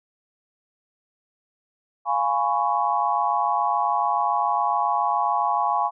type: chord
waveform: sine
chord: C# dominant seventh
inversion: first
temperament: equal with one note detuned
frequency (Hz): 698.5 / 830.6 / 1001.6 / 1108.7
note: E#5 / G#5 / B5 / C#6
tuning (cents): 0 / 0 / +24 / 0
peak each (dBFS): -27 / -23 / -26 / -25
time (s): 2.05-5.91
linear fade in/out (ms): 50
effects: none